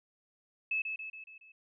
sine tone with echo, 2602 Hz, E7, 23 cents flat, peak -29 dBFS, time 0.71-0.82 s, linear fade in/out 5 ms, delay 140 ms, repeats 5, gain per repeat -5 dB, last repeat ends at 1.52 s, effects none

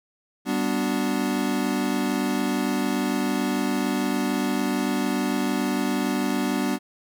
square chord, G major seventh, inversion none, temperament equal, 196 / 246.9 / 293.7 / 370 Hz, G3 / B3 / D4 / F#4, 0 / 0 / 0 / 0 cents, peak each -29 / -27 / -28 / -33 dBFS, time 0.45-6.79 s, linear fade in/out 50 ms, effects none

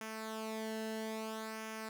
sawtooth tone with flanger, 220 Hz, A3, in tune, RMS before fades -42 dBFS, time 0.01-1.89 s, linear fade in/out 2 ms, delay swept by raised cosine 0.24 to 0.86 ms, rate 0.6 Hz, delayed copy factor -0.65, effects none

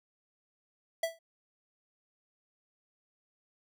square tone with exponential decay, 659.3 Hz, E5, in tune, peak -26 dBFS, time 1.03-1.19 s, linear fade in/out 5 ms, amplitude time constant 33 ms, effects none

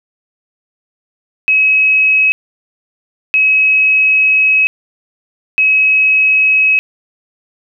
sine tone bursts at uneven times, 2558 Hz, D#7, 47 cents sharp, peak -7 dBFS, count 3, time 1.48-2.32 / 3.34-4.67 / 5.58-6.79 s, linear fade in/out 0 ms, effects none

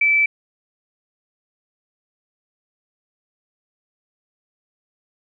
sine tone, 2317 Hz, D7, 24 cents flat, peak -13 dBFS, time 0.01-0.26 s, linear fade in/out 5 ms, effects none

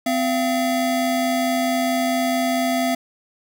square tone pair together, 255.5 / 682 Hz, C4 / F5, -41 / -41 cents, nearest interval octave + perfect fourth, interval 1700 cents, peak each -22 dBFS, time 0.06-2.95 s, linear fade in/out 5 ms, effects none

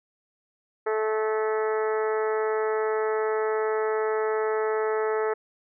harmonic tone, 217.4 Hz, A3, 21 cents flat, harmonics 2 / 3 / 4 / 5 / 6 / 7 / 8 / 9 / 10, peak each -24 / -35 / -33 / -40 / -34 / -43 / -39 / -41 / -48 dBFS, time 0.86-5.34 s, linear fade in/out 10 ms, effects none

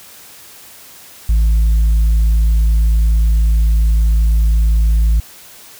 sine tone, 54.7 Hz, A1, 9 cents flat, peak -6 dBFS, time 1.29-5.2 s, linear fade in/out 5 ms, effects tanh soft clip ceiling -8 dBFS + white hiss -39 dBFS RMS until 5.79 s

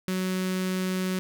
sawtooth tone with notch filter, 185.8 Hz, F#3, 7 cents sharp, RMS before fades -28 dBFS, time 0.08-1.19 s, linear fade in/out 0 ms, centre 770 Hz, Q 1.1, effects none

